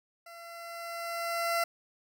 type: tone with level ramp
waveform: 20% pulse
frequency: 679 Hz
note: F5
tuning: 49 cents flat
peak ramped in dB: -42 to -21 dBFS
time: 0.26-1.64 s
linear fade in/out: 5 ms
effects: none